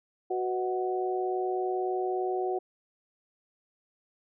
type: harmonic tone with a mistuned harmonic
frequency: 123.47 Hz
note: B2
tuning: in tune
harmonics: 3 / 4 / 5 / 6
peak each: -29 / -39 / -41 / -32 dBFS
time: 0.3-2.59 s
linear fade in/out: 10 ms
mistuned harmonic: 5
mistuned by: +16 cents
effects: none